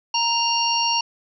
harmonic tone with a mistuned harmonic, 932.3 Hz, A#5, in tune, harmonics 1 / 3 / 5 / 6, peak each -22 / -24 / -26 / -24 dBFS, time 0.14-1.01 s, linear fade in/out 5 ms, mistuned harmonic 5, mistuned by -78 cents, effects none

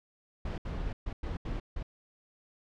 brown noise bursts at uneven times, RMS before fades -35 dBFS, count 6, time 0.45-0.58 / 0.65-0.93 / 1.06-1.13 / 1.23-1.37 / 1.45-1.6 / 1.76-1.83 s, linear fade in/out 5 ms, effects low-pass 4000 Hz 12 dB/octave

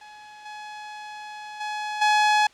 sawtooth tone with level steps, 845 Hz, G#5, 30 cents sharp, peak -39 / -32 / -24 / -13 dBFS, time 0.01-2.47 s, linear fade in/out 5 ms, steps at 0.45 / 1.6 / 2.01 s, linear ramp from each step 10 ms, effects white hiss -54 dBFS RMS until 2.53 s + low-pass 5000 Hz 12 dB/octave

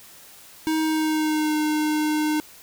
square tone with pitch glide, 315.6 to 305.2 Hz, D#4 to D#4, +25 to -33 cents, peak -21 dBFS, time 0.67-2.4 s, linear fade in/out 0 ms, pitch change -58 cents, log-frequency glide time 0.81-1.56 s, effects white hiss -47 dBFS RMS until 2.62 s

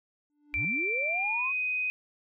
triangle tone with exponential growth, 294.4 Hz, D4, 4 cents sharp, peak -35 dBFS, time 0.3-0.65 s, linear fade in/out 0 ms, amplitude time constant 74 ms
sine linear sweep, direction up, 30.46 to 1108.7 Hz, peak -34 dBFS, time 0.53-1.53 s, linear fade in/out 50 ms
sine tone with pitch glide, 2349 to 2503 Hz, D7 to D#7, 0 to +10 cents, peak -27 dBFS, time 0.54-1.9 s, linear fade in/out 0 ms, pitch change +110 cents, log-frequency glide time 1.08-1.5 s
effects none

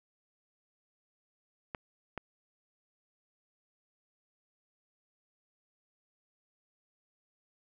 clicks, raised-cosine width 0.5 ms, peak -22 dBFS, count 2, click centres 1.748 / 2.177 s, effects none

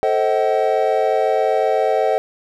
triangle chord, A diminished seventh, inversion none, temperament just, 440 / 528 / 633.6 / 760.3 Hz, A4 / C5 / Eb5 / Gb5, 0 / +16 / +31 / +47 cents, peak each -18 / -19 / -18 / -18 dBFS, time 0.03-2.18 s, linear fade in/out 0 ms, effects none

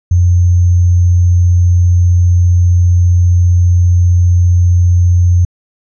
sine tone with sample-and-hold, 88.5 Hz, F2, 23 cents sharp, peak -5 dBFS, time 0.11-5.45 s, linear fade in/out 5 ms, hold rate 6300 Hz, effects resampled to 22050 Hz

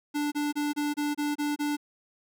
square tone bursts, 293.7 Hz, D4, in tune, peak -27 dBFS, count 8, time 0.14-1.769 s, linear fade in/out 20 ms, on 180 ms, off 27 ms, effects none

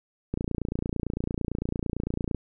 click train, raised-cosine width 3 ms, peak -15 dBFS, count 59, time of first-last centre 0.34-2.347 s, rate 28.9 Hz, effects none

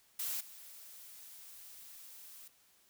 blue noise with level steps, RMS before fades -38 / -53 dBFS, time 0.19-2.48 s, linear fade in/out 5 ms, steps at 0.4 s, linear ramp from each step 10 ms, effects white hiss -68 dBFS RMS until 2.89 s

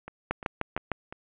two click trains, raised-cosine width 0.5 ms, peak -24 / -12 dBFS, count 4 / 5, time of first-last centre 0.08-1.125 / 0.31-0.917 s, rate 2.87 / 6.59 Hz, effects resampled to 8000 Hz + 9-bit

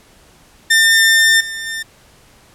sawtooth tone with level steps, 1801 Hz, A6, 40 cents sharp, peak -5 / -20 / -18 dBFS, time 0.7-1.83 s, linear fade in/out 10 ms, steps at 1.4 / 1.66 s, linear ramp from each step 10 ms, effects pink hiss -48 dBFS RMS until 2.54 s + low-pass 12000 Hz 12 dB/octave

